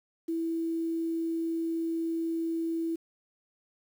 sine tone with quantisation, 329.6 Hz, E4, in tune, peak -28 dBFS, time 0.28-2.96 s, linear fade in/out 10 ms, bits 9, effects none

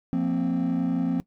triangle chord, F suspended fourth, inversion none, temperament equal with one note detuned, 174.61 / 230.9 / 261.6 Hz, F3 / Bb3 / C4, 0 / -16 / 0 cents, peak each -24 / -26 / -22 dBFS, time 0.13-1.2 s, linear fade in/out 0 ms, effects noise-tail reverb RT60 0.1 s tail -20 dB re dry + tanh soft clip ceiling -16 dBFS

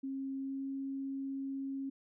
sine tone with pitch glide, 269.7 to 271.6 Hz, C#4 to C#4, -47 to -35 cents, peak -36 dBFS, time 0.03-1.9 s, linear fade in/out 10 ms, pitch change +12 cents, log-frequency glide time 0.34-0.68 s, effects none

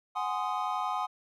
triangle chord, Ab dominant seventh, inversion third, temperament equal with one note detuned, 740 / 830.6 / 1037.5 / 1244.5 Hz, Gb5 / Ab5 / C6 / Eb6, 0 / 0 / -15 / 0 cents, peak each -33 dBFS, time 0.15-1.07 s, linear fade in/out 20 ms, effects none

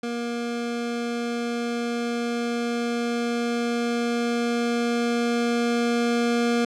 25% pulse tone with level ramp, 236.7 Hz, A#3, 27 cents sharp, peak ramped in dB -23 to -16 dBFS, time 0.03-6.65 s, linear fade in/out 5 ms, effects low-pass 7000 Hz 12 dB/octave

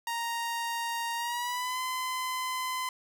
sawtooth tone with pitch glide, 932.3 to 1022.6 Hz, A#5 to C6, 0 to -40 cents, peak -27 dBFS, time 0.07-2.89 s, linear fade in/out 2 ms, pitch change +160 cents, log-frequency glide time 1.16-1.8 s, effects none

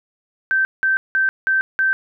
sine tone bursts, 1554 Hz, G6, 16 cents flat, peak -14 dBFS, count 5, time 0.51-1.93 s, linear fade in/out 0 ms, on 140 ms, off 180 ms, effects none

